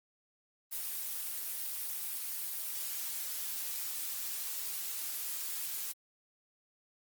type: noise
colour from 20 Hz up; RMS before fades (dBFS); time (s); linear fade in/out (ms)
blue; -38; 0.71-5.93; 20
effects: Opus 24 kbps